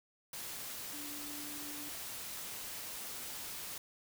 sine tone in noise, 293.7 Hz, D4, in tune, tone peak -49 dBFS, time 0.93-1.89 s, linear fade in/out 2 ms, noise white, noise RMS -44 dBFS, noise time 0.33-3.78 s, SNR -8 dB, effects none

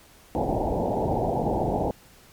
white low-pass noise, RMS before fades -25 dBFS, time 0.35-1.91 s, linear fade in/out 0 ms, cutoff 880 Hz, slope 96 dB/octave, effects pink hiss -53 dBFS RMS until 2.32 s + MP3 96 kbps

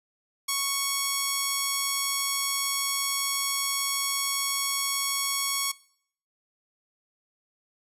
5% pulse tone, 1108.7 Hz, C#6, in tune, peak -13 dBFS, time 0.48-5.72 s, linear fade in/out 10 ms, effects noise-tail reverb RT60 0.6 s tail -21 dB re dry + resampled to 32000 Hz

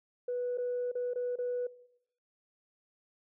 sine tone with dropouts, 491.7 Hz, B4, 8 cents flat, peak -30 dBFS, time 0.28-1.67 s, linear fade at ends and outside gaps 5 ms, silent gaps 0.575-0.582 / 0.917-0.952 / 1.136-1.157 / 1.358-1.386 s, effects noise-tail reverb RT60 0.8 s tail -20 dB re dry + tanh soft clip ceiling -27 dBFS

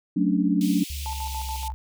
sine chord, D major seventh, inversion first, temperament equal, 185 / 220 / 277.2 / 293.7 Hz, F#3 / A3 / C#4 / D4, 0 / 0 / 0 / 0 cents, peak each -23 / -26 / -26 / -24 dBFS, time 0.16-0.84 s, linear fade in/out 10 ms
pink high-pass noise, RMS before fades -38 dBFS, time 0.61-1.68 s, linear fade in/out 0 ms, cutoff 2400 Hz, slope 48 dB/octave
sine tone with pitch glide, 71 to 65.48 Hz, C#2 to C2, +42 to +2 cents, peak -30 dBFS, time 0.9-1.74 s, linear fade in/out 0 ms, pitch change -140 cents, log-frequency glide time 1.04-1.46 s
sine tone with tremolo, 880 Hz, A5, in tune, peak -30 dBFS, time 1.06-1.72 s, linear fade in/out 0 ms, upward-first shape square, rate 7 Hz, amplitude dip 60%
effects none

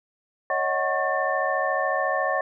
sine tone cluster, 555 / 629 / 743 / 1095 / 1788 Hz, C#5 / D#5 / F#5 / C#6 / A6, +2 / +19 / +7 / -22 / +27 cents, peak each -28 dBFS, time 0.5-2.41 s, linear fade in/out 2 ms, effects none

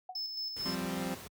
sine tone with exponential decay, 740 Hz, F#5, in tune, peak -36 dBFS, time 0.09-0.21 s, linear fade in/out 5 ms, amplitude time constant 24 ms
triangle tone with tremolo, 5240 Hz, E8, 11 cents flat, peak -33 dBFS, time 0.15-0.75 s, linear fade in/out 5 ms, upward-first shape square, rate 4.5 Hz, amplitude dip 40%
pink noise, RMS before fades -47 dBFS, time 0.56-1.28 s, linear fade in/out 10 ms
sawtooth chord, F suspended second, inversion none, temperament equal, 174.61 / 196 / 261.6 Hz, F3 / G3 / C4, 0 / 0 / 0 cents, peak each -34 dBFS, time 0.65-1.15 s, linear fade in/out 10 ms
effects high-pass 60 Hz 12 dB/octave

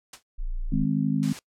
white noise with exponential decay, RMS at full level -34 dBFS, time 0.13-0.23 s, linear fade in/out 5 ms, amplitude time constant 21 ms
sine tone, 28.74 Hz, A#0, 24 cents flat, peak -26 dBFS, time 0.38-0.85 s, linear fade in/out 20 ms
sine chord, Ab major, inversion second, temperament just, 155.74 / 207.7 / 259.6 Hz, Eb3 / Ab3 / C4, +2 / 0 / -13 cents, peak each -26 dBFS, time 0.72-1.33 s, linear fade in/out 5 ms
white noise, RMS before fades -39 dBFS, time 1.23-1.39 s, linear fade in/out 0 ms
effects noise-tail reverb RT60 0.1 s tail -24 dB re dry + low-pass 8000 Hz 12 dB/octave

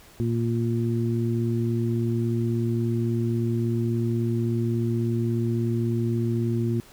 harmonic tone, 116.4 Hz, A#2, 2 cents flat, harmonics 1 / 2 / 3, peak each -24 / -27 / -29 dBFS, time 0.2-6.8 s, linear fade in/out 0 ms, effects pink hiss -51 dBFS RMS until 6.92 s

